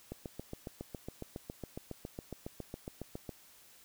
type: click train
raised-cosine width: 2 ms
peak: -27 dBFS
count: 24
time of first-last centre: 0.12-3.292 s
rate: 7.25 Hz
effects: white hiss -60 dBFS RMS until 3.84 s